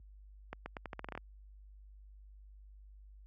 accelerating click train, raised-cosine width 0.5 ms, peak -26 dBFS, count 11, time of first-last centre 0.53-1.176 s, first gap 130 ms, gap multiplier 0.83, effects added 50 Hz sine -44 dBFS peak until 3.26 s + high-pass 80 Hz 12 dB/octave

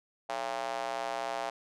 square tone with high-pass filter, 61.74 Hz, B1, in tune, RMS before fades -35 dBFS, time 0.29-1.5 s, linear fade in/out 5 ms, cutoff 710 Hz, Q 3.2, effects low-pass 7000 Hz 12 dB/octave

